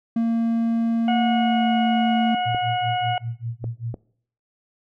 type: tone with pitch glide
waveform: triangle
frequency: 229.6 to 225.7 Hz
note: A#3 to A3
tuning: -26 to +44 cents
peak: -16 dBFS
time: 0.16-2.35 s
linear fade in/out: 5 ms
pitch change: -30 cents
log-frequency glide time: 1.19-1.71 s
type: harmonic tone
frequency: 727 Hz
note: F#5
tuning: 31 cents flat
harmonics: 1 / 2 / 3 / 4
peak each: -21 / -33 / -34 / -32 dBFS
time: 1.08-3.18 s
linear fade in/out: 2 ms
type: tone with tremolo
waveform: sine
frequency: 116.54 Hz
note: A#2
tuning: in tune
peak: -24 dBFS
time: 2.45-3.96 s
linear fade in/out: 20 ms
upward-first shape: sine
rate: 5.1 Hz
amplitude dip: 100%
type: clicks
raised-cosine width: 2 ms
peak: -18 dBFS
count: 3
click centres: 2.547 / 3.642 / 3.942 s
effects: noise-tail reverb RT60 0.6 s tail -23 dB re dry